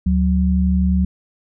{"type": "tone pair together", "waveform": "sine", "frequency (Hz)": [73.42, 185], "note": ["D2", "F#3"], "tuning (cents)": [0, 0], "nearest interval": "octave + major third", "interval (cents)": 1600, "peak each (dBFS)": -16, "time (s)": [0.06, 1.05], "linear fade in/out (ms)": 5, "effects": []}